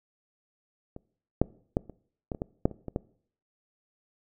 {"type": "clicks", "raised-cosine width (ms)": 2, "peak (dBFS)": [-27, -7, -11, -29, -18, -24, -17, -8, -28, -22, -14], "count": 11, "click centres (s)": [0.964, 1.416, 1.769, 1.897, 2.318, 2.348, 2.419, 2.655, 2.713, 2.883, 2.961], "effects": ["noise-tail reverb RT60 0.6 s tail -23 dB re dry"]}